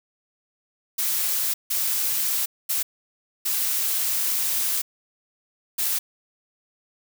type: noise bursts at uneven times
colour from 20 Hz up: blue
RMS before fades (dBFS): -24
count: 5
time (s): 0.98-1.54 / 1.7-2.46 / 2.69-2.83 / 3.45-4.82 / 5.78-5.99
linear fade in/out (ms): 10
effects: none